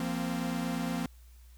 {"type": "chord", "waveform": "45% pulse", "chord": "F suspended fourth", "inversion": "none", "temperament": "equal with one note detuned", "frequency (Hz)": [172.81, 233.1, 261.6], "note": ["F3", "Bb3", "C4"], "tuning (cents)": [-18, 0, 0], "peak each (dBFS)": [-35, -35, -36], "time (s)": [0, 1.06], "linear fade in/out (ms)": 2, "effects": ["added 60 Hz sine -51 dBFS peak until 1.57 s", "white hiss -65 dBFS RMS until 1.57 s"]}